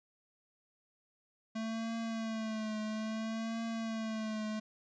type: tone with vibrato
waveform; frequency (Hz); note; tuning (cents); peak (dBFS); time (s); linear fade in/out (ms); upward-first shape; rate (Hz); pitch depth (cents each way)
square; 221.4; A3; +11; -36; 1.55-4.6; 10; triangle; 0.6; 54
effects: resampled to 16000 Hz